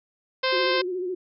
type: harmonic tone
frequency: 521 Hz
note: C5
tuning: 7 cents flat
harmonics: 1 / 2 / 3 / 4 / 5 / 6 / 7 / 8 / 9 / 10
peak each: -25 / -28 / -30 / -31 / -32 / -33 / -33 / -34 / -35 / -35 dBFS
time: 0.43-0.82 s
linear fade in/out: 10 ms
type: tone with vibrato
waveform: sine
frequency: 364.5 Hz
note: F#4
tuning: 26 cents flat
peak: -26 dBFS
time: 0.52-1.15 s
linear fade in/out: 10 ms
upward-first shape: sine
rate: 14 Hz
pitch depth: 56 cents each way
effects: none